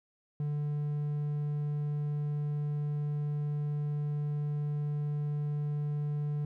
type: tone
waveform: triangle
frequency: 147.4 Hz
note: D3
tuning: 7 cents sharp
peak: -28 dBFS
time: 0.4-6.45 s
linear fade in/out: 2 ms
effects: none